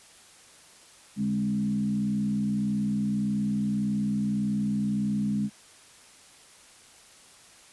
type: tone with frequency modulation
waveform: sine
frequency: 206.6 Hz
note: G#3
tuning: 9 cents flat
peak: -24 dBFS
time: 1.16-5.5 s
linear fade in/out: 50 ms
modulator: 61.7 Hz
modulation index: 0.69
effects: white hiss -53 dBFS RMS until 7.72 s + resampled to 24000 Hz